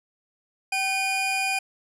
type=tone pair together; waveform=40% pulse; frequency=769.8 / 2444 Hz; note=G5 / D#7; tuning=-32 / -32 cents; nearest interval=octave + minor sixth; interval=2000 cents; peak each=-27 / -24 dBFS; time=0.72-1.59 s; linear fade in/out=5 ms; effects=low-pass 12000 Hz 12 dB/octave